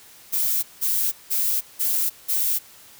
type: noise bursts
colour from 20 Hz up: violet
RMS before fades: -22 dBFS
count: 5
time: 0.32-2.59 s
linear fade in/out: 20 ms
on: 310 ms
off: 180 ms
effects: white hiss -48 dBFS RMS until 2.99 s